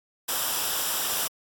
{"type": "noise with comb filter", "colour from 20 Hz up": "white", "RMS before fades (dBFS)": -27, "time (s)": [0.28, 1.28], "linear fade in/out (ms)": 10, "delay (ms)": 0.46, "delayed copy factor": -0.55, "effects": ["AAC 64 kbps"]}